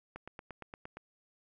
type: click train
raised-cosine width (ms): 0.5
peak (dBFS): -29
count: 8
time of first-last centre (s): 0.16-0.97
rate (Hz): 8.64
effects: none